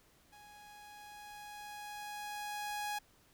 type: tone with level ramp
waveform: sawtooth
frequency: 831 Hz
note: G#5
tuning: 1 cent sharp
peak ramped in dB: -52 to -32 dBFS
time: 0.32-2.99 s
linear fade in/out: 10 ms
effects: pink hiss -67 dBFS RMS until 3.33 s